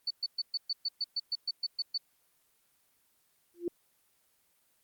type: tone bursts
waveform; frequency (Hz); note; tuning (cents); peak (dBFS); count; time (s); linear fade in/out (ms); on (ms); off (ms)
sine; 4488; C#8; +21; -29; 13; 0.07-1.978; 5; 36; 120
type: tone with exponential growth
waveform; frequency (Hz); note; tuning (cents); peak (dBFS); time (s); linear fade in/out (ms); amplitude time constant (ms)
sine; 346.6; F4; -13; -26; 3.54-3.68; 2; 30
effects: white hiss -71 dBFS RMS until 4.83 s + Opus 24 kbps